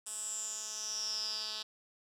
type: tone with band-pass filter sweep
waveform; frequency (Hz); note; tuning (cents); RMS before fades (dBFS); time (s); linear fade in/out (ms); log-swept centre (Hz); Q
10% pulse; 215.5; A3; -36; -39; 0.06-1.63; 10; 8500 to 4300; 9.7
effects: none